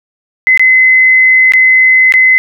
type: tone with dropouts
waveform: sine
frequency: 2041 Hz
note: C7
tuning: 44 cents flat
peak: -3 dBFS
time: 0.47-2.38 s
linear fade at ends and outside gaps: 0 ms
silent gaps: 0.575-0.595 / 1.521-1.536 / 2.123-2.139 s
effects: none